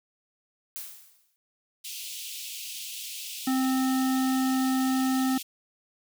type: noise with exponential decay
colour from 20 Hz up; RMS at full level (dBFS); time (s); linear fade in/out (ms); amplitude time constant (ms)
blue; -35; 0.76-1.36; 0; 130
type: high-pass noise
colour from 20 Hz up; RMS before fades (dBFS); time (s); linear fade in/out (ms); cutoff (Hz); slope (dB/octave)
pink; -38; 1.84-5.43; 10; 2600; 48
type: harmonic tone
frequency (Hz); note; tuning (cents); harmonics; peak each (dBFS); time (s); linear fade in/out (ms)
261.6; C4; 0; 1 / 3 / 5 / 7; -23 / -33 / -37 / -40; 3.47-5.38; 5
effects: none